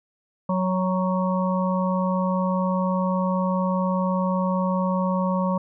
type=harmonic tone with a mistuned harmonic; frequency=185 Hz; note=F#3; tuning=in tune; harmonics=1 / 3 / 5 / 6; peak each=-22 / -27 / -29 / -30 dBFS; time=0.49-5.58 s; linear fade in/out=5 ms; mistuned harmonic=5; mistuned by=+17 cents; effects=none